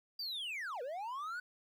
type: linear two-way sweep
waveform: triangle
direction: down then up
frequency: 4791 to 466.2 to 1506 Hz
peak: -37 dBFS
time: 0.19-1.4 s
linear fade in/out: 5 ms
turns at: 0.82 s
effects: 12-bit